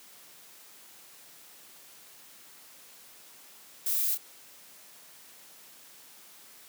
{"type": "noise with echo", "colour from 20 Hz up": "violet", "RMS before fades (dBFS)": -29, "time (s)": [3.86, 4.15], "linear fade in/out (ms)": 5, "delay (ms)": 26, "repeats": 1, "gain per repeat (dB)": -6, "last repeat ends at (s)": 4.176, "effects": ["white hiss -53 dBFS RMS until 6.68 s", "high-pass 150 Hz 12 dB/octave"]}